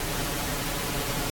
pink noise with comb filter, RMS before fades -30 dBFS, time 0-1.3 s, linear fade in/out 2 ms, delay 7 ms, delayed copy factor +0.5, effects AAC 64 kbps

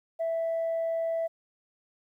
sine tone, 659.3 Hz, E5, in tune, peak -25 dBFS, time 0.19-1.28 s, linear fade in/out 20 ms, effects tanh soft clip ceiling -24 dBFS + 11-bit

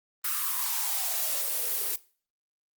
blue noise with high-pass filter sweep, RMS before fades -29 dBFS, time 0.24-1.96 s, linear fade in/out 5 ms, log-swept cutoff 1300 to 380 Hz, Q 5.4, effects noise-tail reverb RT60 0.4 s tail -19 dB re dry + Opus 32 kbps

